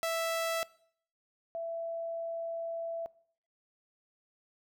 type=tone pair in turn; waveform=sawtooth / sine; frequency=659.3 / 666.2 Hz; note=E5 / E5; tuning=0 / +18 cents; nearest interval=unison; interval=18 cents; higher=second; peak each=-26 / -34 dBFS; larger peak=first; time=0.03-0.63 / 1.55-3.06 s; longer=second; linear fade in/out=0 ms; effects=noise-tail reverb RT60 0.6 s tail -22 dB re dry